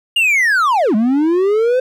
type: linear two-way sweep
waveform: triangle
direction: down then up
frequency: 2868 to 204.5 to 519 Hz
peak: -9 dBFS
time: 0.16-1.8 s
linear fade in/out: 5 ms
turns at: 0.95 s
effects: none